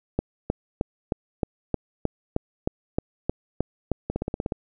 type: two click trains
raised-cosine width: 2 ms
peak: -9 / -13 dBFS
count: 13 / 8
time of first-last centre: 0.19-3.917 / 4.1-4.522 s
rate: 3.22 / 16.6 Hz
effects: none